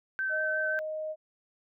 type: tone with vibrato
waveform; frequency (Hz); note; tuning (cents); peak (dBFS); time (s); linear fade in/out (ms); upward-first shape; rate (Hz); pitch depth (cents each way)
sine; 1541; G6; -30; -28; 0.19-0.79; 0; triangle; 5.6; 17
type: tone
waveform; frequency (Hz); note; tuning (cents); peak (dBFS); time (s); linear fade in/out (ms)
sine; 622.3; D#5; 0; -32; 0.29-1.16; 50
effects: none